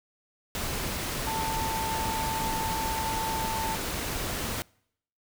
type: tone in noise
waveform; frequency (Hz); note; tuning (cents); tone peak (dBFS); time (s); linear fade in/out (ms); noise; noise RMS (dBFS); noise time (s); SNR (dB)
sine; 890; A5; +20; -30; 1.27-3.75; 0; pink; -32; 0.55-4.62; -1
effects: noise-tail reverb RT60 0.7 s tail -26 dB re dry